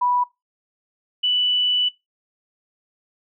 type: tone pair in turn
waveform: sine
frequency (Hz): 983 / 2971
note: B5 / F#7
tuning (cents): -8 / +6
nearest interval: octave + perfect fifth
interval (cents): 1914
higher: second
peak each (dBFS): -17 / -17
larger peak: neither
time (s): 0.01-0.24 / 1.23-1.89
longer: second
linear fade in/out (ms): 10
effects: noise-tail reverb RT60 0.2 s tail -20 dB re dry